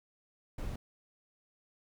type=noise; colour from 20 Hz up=brown; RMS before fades=-38 dBFS; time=0.58-0.76 s; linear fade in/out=5 ms; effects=none